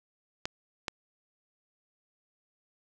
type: clicks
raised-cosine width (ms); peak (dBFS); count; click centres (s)
0.2; -14; 2; 0.455 / 0.882
effects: none